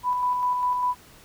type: tone with tremolo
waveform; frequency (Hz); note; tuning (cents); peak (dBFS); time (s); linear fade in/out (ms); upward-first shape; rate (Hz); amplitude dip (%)
sine; 992; B5; +7; -20; 0.03-0.95; 50; square; 5; 30
effects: pink hiss -51 dBFS RMS until 1.24 s